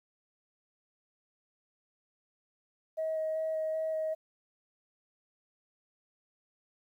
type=tone with vibrato; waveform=sine; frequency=634 Hz; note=D#5; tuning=32 cents sharp; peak=-29 dBFS; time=2.97-4.15 s; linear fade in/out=20 ms; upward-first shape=square; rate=2.6 Hz; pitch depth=8 cents each way; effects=tanh soft clip ceiling -26 dBFS + 11-bit